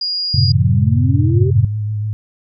sine tone, 4858 Hz, D#8, 42 cents flat, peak -17 dBFS, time 0.01-0.52 s, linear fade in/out 5 ms
sine chord, F# diminished, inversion none, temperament just, 92.5 / 111 / 133.2 Hz, F#2 / A2 / C3, 0 / +16 / +31 cents, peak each -15 / -15 / -15 dBFS, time 0.34-1.65 s, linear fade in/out 5 ms
sine exponential sweep, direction up, 135.3 to 400 Hz, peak -19 dBFS, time 0.4-1.51 s, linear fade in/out 10 ms
sine tone with vibrato, 105.9 Hz, G#2, 34 cents sharp, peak -17 dBFS, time 1.3-2.13 s, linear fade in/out 0 ms, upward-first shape sine, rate 6.9 Hz, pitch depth 31 cents each way
effects none

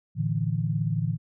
sine chord, A suspended fourth, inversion none, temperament equal with one note detuned, 112.38 / 146.83 / 164.81 Hz, A2 / D3 / E3, +37 / 0 / 0 cents, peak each -28 dBFS, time 0.15-1.18 s, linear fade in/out 50 ms, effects none

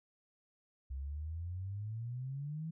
sine exponential sweep, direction up, 64.9 to 164.81 Hz, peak -38 dBFS, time 0.9-2.71 s, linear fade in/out 10 ms, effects none

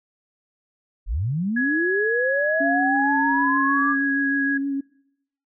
sine linear sweep, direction up, 33.97 to 1200 Hz, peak -21 dBFS, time 1.06-3.96 s, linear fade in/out 50 ms
sine tone with pitch glide, 1676 to 1660.6 Hz, G#6 to G#6, +15 to -1 cents, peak -21 dBFS, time 1.56-4.58 s, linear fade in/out 10 ms, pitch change -16 cents, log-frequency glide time 3.66-3.93 s
sine tone with vibrato, 277.2 Hz, C#4, in tune, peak -22 dBFS, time 2.6-4.81 s, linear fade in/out 10 ms, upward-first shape triangle, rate 6.4 Hz, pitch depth 27 cents each way
effects noise-tail reverb RT60 0.8 s tail -24 dB re dry

